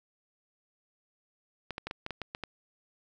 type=clicks; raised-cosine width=0.3 ms; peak=-20 dBFS; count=9; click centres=1.707 / 1.781 / 1.87 / 1.911 / 2.064 / 2.107 / 2.217 / 2.349 / 2.437 s; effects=none